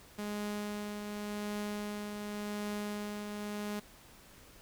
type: tone with tremolo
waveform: sawtooth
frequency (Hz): 207.7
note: G#3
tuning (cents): 0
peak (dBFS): -31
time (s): 0.18-3.8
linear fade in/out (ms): 10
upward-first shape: triangle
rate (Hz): 0.89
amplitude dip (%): 40
effects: pink hiss -57 dBFS RMS until 4.61 s